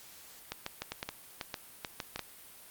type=clicks; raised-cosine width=0.2 ms; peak=-18 dBFS; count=12; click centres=0.52 / 0.664 / 0.82 / 0.92 / 1.029 / 1.09 / 1.412 / 1.542 / 1.848 / 2.002 / 2.16 / 2.193 s; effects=white hiss -53 dBFS RMS until 2.7 s + Opus 48 kbps